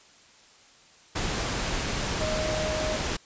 sine tone in noise, 622.3 Hz, D#5, in tune, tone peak -29 dBFS, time 2.2-2.97 s, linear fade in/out 10 ms, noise pink, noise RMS -29 dBFS, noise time 1.15-3.17 s, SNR -3 dB, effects white hiss -55 dBFS RMS until 3.25 s + resampled to 16000 Hz

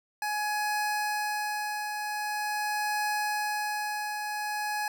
25% pulse tone with tremolo, 840 Hz, G#5, 19 cents sharp, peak -23 dBFS, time 0.22-4.88 s, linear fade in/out 2 ms, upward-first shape triangle, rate 0.44 Hz, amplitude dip 45%, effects none

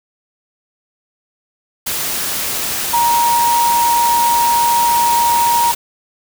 sine tone in noise, 943 Hz, A#5, 20 cents sharp, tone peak -11 dBFS, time 2.93-5.72 s, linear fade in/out 10 ms, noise white, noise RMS -20 dBFS, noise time 1.86-5.75 s, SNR +6 dB, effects none

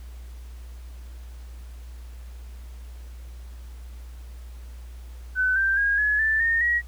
sine tone with pitch steps, 1511 / 1570.6 / 1632.6 / 1697 / 1764 / 1833.6 / 1905.9 Hz, F#6 / G6 / G#6 / G#6 / A6 / A#6 / A#6, +36 / +3 / -30 / +37 / +4 / -29 / +38 cents, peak -19 dBFS, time 5.35-6.82 s, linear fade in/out 50 ms, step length 210 ms, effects added 60 Hz sine -37 dBFS peak until 6.87 s + pink hiss -55 dBFS RMS until 6.87 s

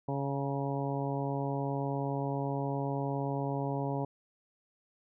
harmonic tone with a mistuned harmonic, 139.2 Hz, C#3, 8 cents sharp, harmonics 1 / 2 / 3 / 4 / 5 / 6 / 7, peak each -34 / -37 / -39 / -40 / -41 / -42 / -42 dBFS, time 0.08-4.05 s, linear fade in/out 5 ms, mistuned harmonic 7, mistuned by -31 cents, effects none

